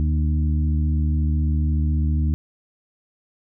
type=harmonic tone with a mistuned harmonic; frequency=76.2 Hz; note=D#2; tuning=36 cents flat; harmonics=1 / 2 / 3 / 4; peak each=-18 / -26 / -29 / -34 dBFS; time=0-2.34 s; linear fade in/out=0 ms; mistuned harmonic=3; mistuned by=+29 cents; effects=none